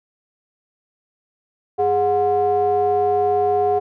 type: ring-modulated tone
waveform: triangle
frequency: 158.6 Hz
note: D#3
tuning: 33 cents sharp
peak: -10 dBFS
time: 1.78-3.8 s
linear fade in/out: 20 ms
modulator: 571 Hz
effects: none